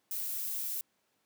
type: noise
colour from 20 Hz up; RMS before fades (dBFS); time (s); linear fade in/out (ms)
violet; -36; 0.11-0.81; 2
effects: pink hiss -75 dBFS RMS until 1.25 s + high-pass 200 Hz 12 dB/octave